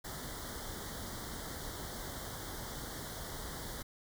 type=band-stop noise; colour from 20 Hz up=pink; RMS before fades=-43 dBFS; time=0.04-3.83 s; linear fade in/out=10 ms; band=2100 to 3100 Hz; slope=96 dB/octave; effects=none